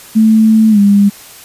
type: tone with pitch glide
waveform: sine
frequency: 220 to 201.7 Hz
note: A3 to G3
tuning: 0 to +50 cents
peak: -4 dBFS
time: 0.15-1.1 s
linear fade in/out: 20 ms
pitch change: -150 cents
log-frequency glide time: 0.7-0.79 s
effects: white hiss -35 dBFS RMS until 1.44 s + resampled to 32000 Hz